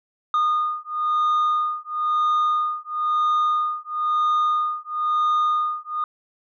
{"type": "beating tone pair", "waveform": "sine", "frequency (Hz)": [1225, 1226], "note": ["D#6", "D#6"], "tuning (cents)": [-27, -26], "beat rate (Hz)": 1, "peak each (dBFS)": -20, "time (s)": [0.34, 6.04], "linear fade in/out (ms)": 2, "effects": ["tanh soft clip ceiling -16 dBFS"]}